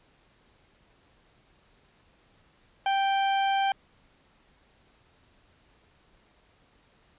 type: tone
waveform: 40% pulse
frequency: 784 Hz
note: G5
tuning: in tune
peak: -22 dBFS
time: 2.86-3.72 s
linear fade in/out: 2 ms
effects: pink hiss -63 dBFS RMS until 7.18 s + resampled to 8000 Hz